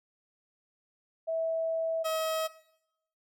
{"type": "tone pair in turn", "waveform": ["sine", "30% pulse"], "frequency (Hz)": [652, 638.2], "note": ["E5", "D#5"], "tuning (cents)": [-19, 44], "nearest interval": "unison", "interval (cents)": 37, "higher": "first", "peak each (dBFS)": [-28, -26], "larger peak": "second", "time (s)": [[1.27, 2.04], [2.04, 2.48]], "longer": "first", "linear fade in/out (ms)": 20, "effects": ["noise-tail reverb RT60 0.8 s tail -18 dB re dry"]}